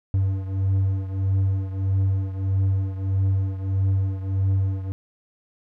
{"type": "beating tone pair", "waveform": "triangle", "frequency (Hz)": [95.9, 97.5], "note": ["G2", "G2"], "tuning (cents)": [-37, -9], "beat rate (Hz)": 1.6, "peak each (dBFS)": [-19, -24], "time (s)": [0.14, 4.92], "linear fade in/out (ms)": 0, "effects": []}